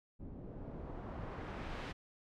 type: noise with low-pass filter sweep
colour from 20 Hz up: pink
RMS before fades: -45 dBFS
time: 0.19-1.93 s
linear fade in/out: 20 ms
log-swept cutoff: 280 to 3200 Hz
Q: 0.77
effects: none